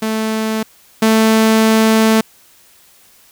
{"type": "tone pair in turn", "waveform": "sawtooth", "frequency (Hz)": [219.5, 221], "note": ["A3", "A3"], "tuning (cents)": [-4, 8], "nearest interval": "unison", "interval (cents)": 12, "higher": "second", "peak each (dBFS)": [-12, -5], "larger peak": "second", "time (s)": [[0.02, 0.63], [1.02, 2.21]], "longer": "second", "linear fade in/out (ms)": 5, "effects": ["white hiss -48 dBFS RMS until 3.31 s"]}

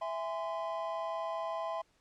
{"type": "chord", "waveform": "triangle", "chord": "E augmented", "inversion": "none", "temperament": "just", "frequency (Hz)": [659.3, 824.1, 1030.1], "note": ["E5", "G#5", "B#5"], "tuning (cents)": [0, -14, -27], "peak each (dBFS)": [-35, -40, -37], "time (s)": [0.01, 1.82], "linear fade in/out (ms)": 10, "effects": ["pink hiss -71 dBFS RMS until 2 s", "low-pass 8000 Hz 12 dB/octave"]}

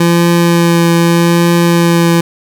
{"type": "tone with vibrato", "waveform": "25% pulse", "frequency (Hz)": 170.2, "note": "F3", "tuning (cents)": -44, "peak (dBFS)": -3, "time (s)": [0, 2.21], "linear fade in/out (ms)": 5, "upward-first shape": "triangle", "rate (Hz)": 0.82, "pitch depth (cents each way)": 14, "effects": []}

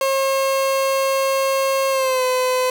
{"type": "tone with pitch glide", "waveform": "30% pulse", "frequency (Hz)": [539, 508.7], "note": ["C#5", "C5"], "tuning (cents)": [-49, -49], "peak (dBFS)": -14, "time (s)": [0.01, 2.7], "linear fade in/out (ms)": 2, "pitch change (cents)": -100, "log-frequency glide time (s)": [1.9, 2.23], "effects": []}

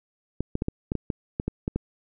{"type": "clicks", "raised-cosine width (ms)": 3, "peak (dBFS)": -13, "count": 11, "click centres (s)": [0.406, 0.554, 0.621, 0.684, 0.919, 0.953, 1.102, 1.399, 1.48, 1.679, 1.76], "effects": []}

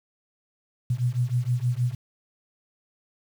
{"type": "beating tone pair", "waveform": "sine", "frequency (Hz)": [119.8, 126.2], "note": ["A#2", "B2"], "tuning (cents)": [48, 38], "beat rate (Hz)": 6.4, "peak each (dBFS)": -25, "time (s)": [0.9, 1.95], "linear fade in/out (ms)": 5, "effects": ["8-bit"]}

